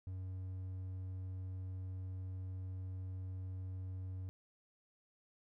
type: tone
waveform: triangle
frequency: 93.2 Hz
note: F#2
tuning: 13 cents sharp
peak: -39 dBFS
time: 0.07-4.29 s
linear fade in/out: 0 ms
effects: none